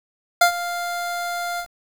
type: tone with ADSR envelope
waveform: 25% pulse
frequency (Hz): 698.5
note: F5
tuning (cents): 0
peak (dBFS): -6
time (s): 0.41-1.67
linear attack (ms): 6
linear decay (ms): 97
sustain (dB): -15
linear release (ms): 77
effects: 7-bit